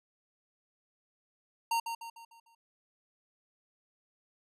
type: tone with echo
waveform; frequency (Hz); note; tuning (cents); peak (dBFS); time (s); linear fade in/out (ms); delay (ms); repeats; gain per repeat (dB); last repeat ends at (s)
square; 922; A#5; -19; -28; 1.71-1.8; 5; 150; 5; -7; 2.55
effects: resampled to 32000 Hz